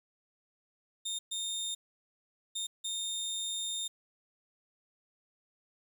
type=tone bursts at uneven times; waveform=25% pulse; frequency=3649 Hz; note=A#7; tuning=38 cents flat; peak=-30 dBFS; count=4; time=1.05-1.19 / 1.31-1.75 / 2.55-2.67 / 2.84-3.88 s; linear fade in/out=10 ms; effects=10-bit